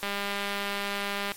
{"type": "click train", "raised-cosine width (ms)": 0.3, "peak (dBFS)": -15, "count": 260, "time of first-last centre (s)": [0.03, 1.319], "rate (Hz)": 201, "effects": ["white hiss -45 dBFS RMS until 1.36 s", "MP3 64 kbps"]}